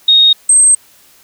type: tone pair in turn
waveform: sine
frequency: 3729 / 8318 Hz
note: A#7 / C9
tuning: 0 / -11 cents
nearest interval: octave + major second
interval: 1389 cents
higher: second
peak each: -4 dBFS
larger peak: neither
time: 0.08-0.33 / 0.49-0.75 s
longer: second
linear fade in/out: 5 ms
effects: white hiss -46 dBFS RMS until 1.23 s